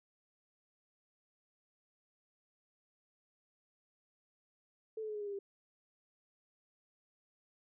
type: tone with pitch steps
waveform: sine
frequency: 440 / 432.4 / 425 / 417.7 / 410.5 / 403.5 / 396.6 Hz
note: A4 / A4 / G#4 / G#4 / G#4 / G#4 / G4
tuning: 0 / -30 / +40 / +10 / -20 / -50 / +20 cents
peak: -38 dBFS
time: 4.97-5.39 s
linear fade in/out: 5 ms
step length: 60 ms
effects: none